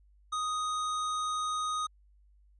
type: tone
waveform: square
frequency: 1246 Hz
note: D#6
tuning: 2 cents sharp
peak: -31 dBFS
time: 0.32-1.87 s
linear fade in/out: 10 ms
effects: added 50 Hz sine -59 dBFS peak until 2.59 s + resampled to 22050 Hz